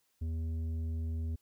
triangle tone with tanh clipping, 81 Hz, E2, 30 cents flat, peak -34 dBFS, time 0.21-1.36 s, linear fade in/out 10 ms, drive 12 dB, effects white hiss -75 dBFS RMS until 1.41 s

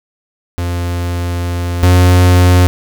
45% pulse tone pair in turn, 87.31 / 89.82 Hz, F2 / F2, 0 / +49 cents, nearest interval unison, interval 49 cents, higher second, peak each -15 / -5 dBFS, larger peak second, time 0.58-1.83 / 1.83-2.67 s, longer first, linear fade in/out 0 ms, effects none

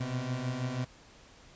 30% pulse beating tone pair, 122.6 / 128.8 Hz, B2 / C3, -12 / -27 cents, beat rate 6.2 Hz, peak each -34 / -31 dBFS, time 0-0.85 s, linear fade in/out 10 ms, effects pink hiss -56 dBFS RMS until 1.55 s + resampled to 16000 Hz

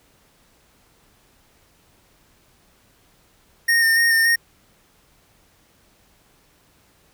square tone with vibrato, 1834 Hz, A#6, 29 cents flat, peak -15 dBFS, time 3.68-4.36 s, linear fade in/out 10 ms, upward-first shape square, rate 3.5 Hz, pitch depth 18 cents each way, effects pink hiss -58 dBFS RMS until 7.13 s

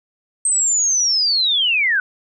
sine linear sweep, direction down, 8360 to 1464 Hz, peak -14 dBFS, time 0.45-2 s, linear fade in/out 2 ms, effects none

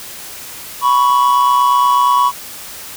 triangle tone pair together, 985.5 / 1114 Hz, B5 / C#6, -4 / +8 cents, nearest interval major second, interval 212 cents, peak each -10 dBFS, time 0.81-2.32 s, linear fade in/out 50 ms, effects white hiss -31 dBFS RMS until 2.96 s

